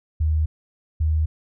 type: tone pair in turn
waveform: sine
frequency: 77.78 / 78.1 Hz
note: D#2 / D#2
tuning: 0 / +7 cents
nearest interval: unison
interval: 7 cents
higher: second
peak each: -17 dBFS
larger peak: neither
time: 0.2-0.46 / 1-1.26 s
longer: neither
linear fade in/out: 10 ms
effects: none